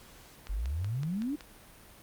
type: click train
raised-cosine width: 0.2 ms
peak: -27 dBFS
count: 6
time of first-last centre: 0.47-1.408 s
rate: 5.33 Hz
type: exponential sweep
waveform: sine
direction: up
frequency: 43.63 to 310 Hz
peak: -30 dBFS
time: 0.49-1.36 s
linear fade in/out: 10 ms
effects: pink hiss -54 dBFS RMS until 2.02 s + Opus 48 kbps